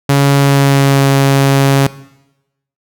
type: tone with pitch glide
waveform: sawtooth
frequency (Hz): 140 to 137.52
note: C#3 to C#3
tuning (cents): +18 to -13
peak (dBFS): -3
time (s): 0.09-1.87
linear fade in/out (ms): 5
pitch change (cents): -31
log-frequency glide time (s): 0.36-1.06
effects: noise-tail reverb RT60 0.9 s tail -18 dB re dry